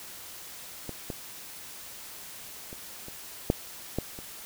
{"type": "clicks", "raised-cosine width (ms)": 2, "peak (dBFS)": [-22, -20, -28, -29, -8, -14, -28], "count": 7, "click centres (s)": [0.893, 1.102, 2.729, 3.084, 3.501, 3.986, 4.189], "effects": ["white hiss -44 dBFS RMS until 4.45 s"]}